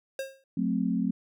square tone with exponential decay, 537 Hz, C5, 45 cents sharp, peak -29 dBFS, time 0.19-0.44 s, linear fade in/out 2 ms, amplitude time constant 54 ms
sine chord, F# diminished, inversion none, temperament equal with one note detuned, 182.34 / 220 / 261.6 Hz, F#3 / A3 / C4, -25 / 0 / 0 cents, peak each -29 dBFS, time 0.57-1.11 s, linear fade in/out 5 ms
effects none

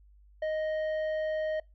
triangle tone with tanh clipping, 623 Hz, D#5, 2 cents sharp, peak -30 dBFS, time 0.42-1.6 s, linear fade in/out 5 ms, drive 12 dB, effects noise-tail reverb RT60 0.2 s tail -24 dB re dry + added 50 Hz sine -55 dBFS peak until 1.74 s

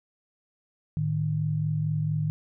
sine tone pair together, 108.8 / 153.2 Hz, A2 / D#3, -19 / -27 cents, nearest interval tritone, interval 592 cents, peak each -30 / -25 dBFS, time 0.97-2.3 s, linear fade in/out 0 ms, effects none

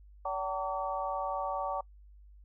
harmonic tone with a mistuned harmonic, 190.6 Hz, G3, 48 cents flat, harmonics 3 / 4 / 5 / 6, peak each -37 / -36 / -37 / -37 dBFS, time 0.25-1.81 s, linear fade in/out 5 ms, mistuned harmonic 5, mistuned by -87 cents, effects noise-tail reverb RT60 0.1 s tail -25 dB re dry + added 50 Hz sine -52 dBFS peak until 2.44 s

